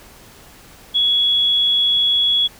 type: tone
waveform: sine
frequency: 3363 Hz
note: G#7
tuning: 21 cents sharp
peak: -13 dBFS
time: 0.94-2.48 s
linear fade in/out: 20 ms
effects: pink hiss -44 dBFS RMS until 2.59 s